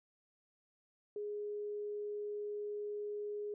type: tone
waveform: sine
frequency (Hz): 415.3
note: G#4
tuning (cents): 0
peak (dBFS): -38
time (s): 1.16-3.54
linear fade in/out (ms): 2
effects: none

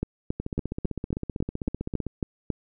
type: two click trains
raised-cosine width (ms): 3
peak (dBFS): -17 / -13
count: 27 / 10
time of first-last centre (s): 0.4-2.067 / 0.03-2.503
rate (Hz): 15.6 / 3.64
effects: none

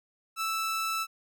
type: tone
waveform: sawtooth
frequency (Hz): 1318.5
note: E6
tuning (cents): 0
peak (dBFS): -25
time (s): 0.36-1.07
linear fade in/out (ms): 50
effects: none

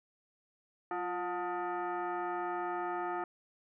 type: tone with frequency modulation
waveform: sine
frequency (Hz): 185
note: F#3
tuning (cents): 0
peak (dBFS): -33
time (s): 0.91-3.24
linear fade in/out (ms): 2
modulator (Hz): 535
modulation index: 2.3
effects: none

